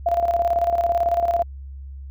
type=tone with tremolo; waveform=sine; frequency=687 Hz; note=F5; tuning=29 cents flat; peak=-15 dBFS; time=0.06-1.43 s; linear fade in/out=5 ms; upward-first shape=square; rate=18 Hz; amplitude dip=60%; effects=added 68 Hz sine -33 dBFS peak until 2.1 s